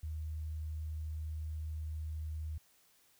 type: tone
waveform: sine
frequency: 77.78 Hz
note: D#2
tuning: in tune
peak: -37 dBFS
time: 0.03-2.58 s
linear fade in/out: 5 ms
effects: white hiss -68 dBFS RMS until 3.19 s